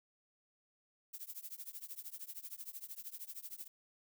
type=noise with tremolo; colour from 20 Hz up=violet; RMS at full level=-44 dBFS; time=1.13-3.68 s; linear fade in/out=10 ms; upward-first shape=triangle; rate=13 Hz; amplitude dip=100%; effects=none